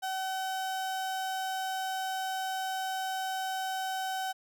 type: tone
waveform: 35% pulse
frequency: 760 Hz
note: F#5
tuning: 46 cents sharp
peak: -30 dBFS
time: 0.02-4.33 s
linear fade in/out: 20 ms
effects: none